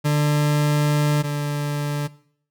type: tone pair in turn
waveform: 40% pulse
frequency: 148.1 / 146.15 Hz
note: D3 / D3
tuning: +15 / -8 cents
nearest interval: unison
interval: 23 cents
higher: first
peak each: -16 / -21 dBFS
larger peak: first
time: 0.04-1.23 / 1.23-2.08 s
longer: first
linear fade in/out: 20 ms
effects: noise-tail reverb RT60 0.6 s tail -19 dB re dry